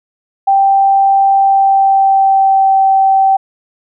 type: tone with pitch glide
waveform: sine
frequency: 784 to 774.1 Hz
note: G5 to G5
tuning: 0 to -22 cents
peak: -6 dBFS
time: 0.47-3.37 s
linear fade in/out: 10 ms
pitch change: -22 cents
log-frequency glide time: 1.34-2.77 s
effects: none